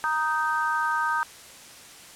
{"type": "harmonic tone", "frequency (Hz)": 311.1, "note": "D#4", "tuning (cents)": 0, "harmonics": [3, 4, 5], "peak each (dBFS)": [-27, -27, -27], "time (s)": [0.04, 1.23], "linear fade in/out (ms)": 0, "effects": ["white hiss -46 dBFS RMS until 2.15 s", "low-pass 10000 Hz 12 dB/octave"]}